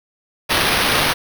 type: noise with sample-and-hold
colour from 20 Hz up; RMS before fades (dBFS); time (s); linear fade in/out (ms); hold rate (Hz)
white; -17; 0.49-1.14; 20; 7350
effects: none